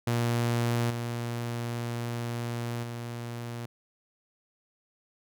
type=tone with level steps; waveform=sawtooth; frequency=118.5 Hz; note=A#2; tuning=29 cents sharp; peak=-21 / -27 / -31 dBFS; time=0.07-3.66 s; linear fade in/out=5 ms; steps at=0.9 / 2.83 s; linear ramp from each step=5 ms; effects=none